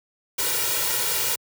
white noise with comb filter, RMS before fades -24 dBFS, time 0.38-1.36 s, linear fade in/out 10 ms, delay 2.1 ms, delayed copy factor +1, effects high-pass 100 Hz 12 dB/octave

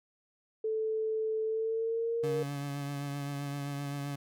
sine tone with pitch glide, 438.7 to 467.5 Hz, A4 to A#4, -5 to +5 cents, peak -29 dBFS, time 0.64-2.43 s, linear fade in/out 5 ms, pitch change +110 cents, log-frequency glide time 1.44-2.27 s
30% pulse tone with vibrato, 142 Hz, C#3, 42 cents sharp, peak -32 dBFS, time 2.23-4.16 s, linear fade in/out 10 ms, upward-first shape triangle, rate 7.7 Hz, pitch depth 26 cents each way
effects none

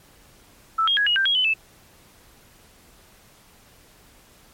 sine tone with pitch steps, 1318 / 3253 / 1664 / 2890 / 1573 / 3296 / 3021 / 2628 Hz, E6 / G#7 / G#6 / F#7 / G6 / G#7 / F#7 / E7, -1 / -37 / +3 / -41 / +6 / -14 / +35 / -6 cents, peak -17 dBFS, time 0.78-1.54 s, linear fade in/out 10 ms, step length 95 ms, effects pink hiss -53 dBFS RMS until 4.53 s + MP3 64 kbps

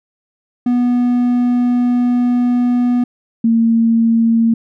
triangle / sine tone pair in turn, 244.7 / 228.5 Hz, B3 / A#3, -16 / -34 cents, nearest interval minor second, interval 118 cents, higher first, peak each -9 dBFS, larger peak neither, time 0.66-3.04 / 3.44-4.54 s, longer first, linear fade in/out 5 ms, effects none

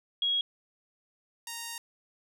sine / 5% pulse tone pair in turn, 3301 / 930.1 Hz, G#7 / A#5, -11 / -4 cents, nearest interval octave + minor seventh, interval 2193 cents, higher first, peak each -25 dBFS, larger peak neither, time 0.22-0.41 / 1.47-1.78 s, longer second, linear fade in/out 2 ms, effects none

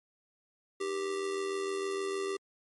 square tone with amplitude modulation, 391.9 Hz, G4, in tune, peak -30 dBFS, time 0.8-2.37 s, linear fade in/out 10 ms, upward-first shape sine, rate 86.5 Hz, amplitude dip 55%, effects MP3 48 kbps

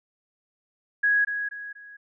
sine tone with echo, 1661.2 Hz, G#6, in tune, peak -18 dBFS, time 1.03-1.25 s, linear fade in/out 10 ms, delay 240 ms, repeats 3, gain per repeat -8 dB, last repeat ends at 1.97 s, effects none

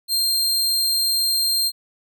sawtooth tone, 4186 Hz, C8, in tune, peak -15 dBFS, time 0.08-1.72 s, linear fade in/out 50 ms, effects none

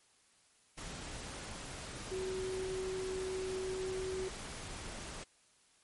sine tone in noise, 375.7 Hz, F#4, 26 cents sharp, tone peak -36 dBFS, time 2.11-4.29 s, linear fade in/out 10 ms, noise pink, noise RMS -45 dBFS, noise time 0.77-5.24 s, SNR +6 dB, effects white hiss -68 dBFS RMS until 5.83 s + MP3 48 kbps

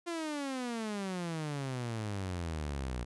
sawtooth exponential sweep, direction down, 349.2 to 58.6 Hz, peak -31 dBFS, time 0.06-3.05 s, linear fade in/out 20 ms, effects resampled to 24000 Hz

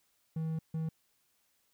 triangle tone bursts at uneven times, 160.2 Hz, E3, 49 cents flat, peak -30 dBFS, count 2, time 0.36-0.59 / 0.74-0.89 s, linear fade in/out 5 ms, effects white hiss -74 dBFS RMS until 1.73 s

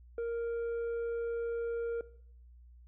sine tone with tanh clipping, 466.2 Hz, A#4, in tune, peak -33 dBFS, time 0.18-2.01 s, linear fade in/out 2 ms, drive 4 dB, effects noise-tail reverb RT60 0.6 s tail -18 dB re dry + added 60 Hz sine -53 dBFS peak until 2.87 s

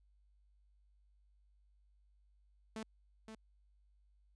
sawtooth tone with echo, 220 Hz, A3, in tune, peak -38 dBFS, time 2.76-2.83 s, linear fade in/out 2 ms, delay 520 ms, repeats 1, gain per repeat -7 dB, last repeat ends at 3.35 s, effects added 50 Hz sine -67 dBFS peak until 4.35 s + resampled to 22050 Hz

